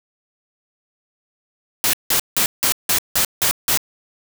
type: noise bursts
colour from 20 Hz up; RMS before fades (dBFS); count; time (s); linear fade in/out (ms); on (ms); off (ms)
white; -17; 8; 1.84-3.774; 0; 93; 170
effects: none